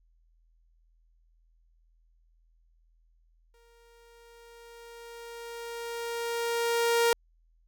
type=tone with exponential growth; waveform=sawtooth; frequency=467.5 Hz; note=A#4; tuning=5 cents sharp; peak=-17 dBFS; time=3.54-7.13 s; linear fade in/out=2 ms; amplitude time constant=780 ms; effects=added 41 Hz sine -62 dBFS peak until 7.67 s